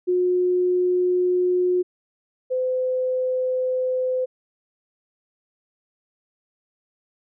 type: tone pair in turn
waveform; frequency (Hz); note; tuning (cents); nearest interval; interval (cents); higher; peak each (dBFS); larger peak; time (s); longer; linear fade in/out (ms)
sine; 361.2 / 510.8; F#4 / C5; -42 / -42; tritone; 600; second; -17 / -20; first; 0.07-1.83 / 2.5-4.26; neither; 20
effects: none